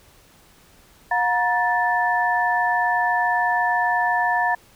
sine tone cluster, 719 / 947 / 1759 Hz, F#5 / A#5 / A6, -50 / +27 / -1 cents, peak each -22 dBFS, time 1.11-4.55 s, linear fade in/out 5 ms, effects pink hiss -53 dBFS RMS until 4.75 s

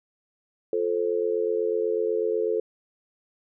sine tone with amplitude modulation, 440 Hz, A4, in tune, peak -18 dBFS, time 0.73-2.6 s, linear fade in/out 2 ms, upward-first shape sine, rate 88.1 Hz, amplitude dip 95%, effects none

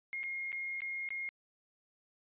sine tone with dropouts, 2141 Hz, C7, 39 cents sharp, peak -36 dBFS, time 0.13-1.29 s, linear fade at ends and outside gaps 0 ms, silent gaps 0.232-0.238 / 0.519-0.528 / 0.805-0.819 / 1.089-1.105 s, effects resampled to 8000 Hz

